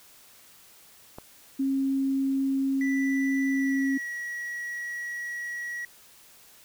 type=click; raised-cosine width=1 ms; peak=-25 dBFS; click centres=1.185 s
type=tone; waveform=sine; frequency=270.4 Hz; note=C#4; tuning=43 cents flat; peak=-23 dBFS; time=1.59-3.98 s; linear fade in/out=10 ms
type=tone with pitch glide; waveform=triangle; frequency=1975.5 to 1918.2 Hz; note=B6 to A#6; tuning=0 to +49 cents; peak=-30 dBFS; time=2.81-5.85 s; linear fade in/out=2 ms; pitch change=-51 cents; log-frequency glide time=3.49-4.04 s
effects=white hiss -54 dBFS RMS until 6.64 s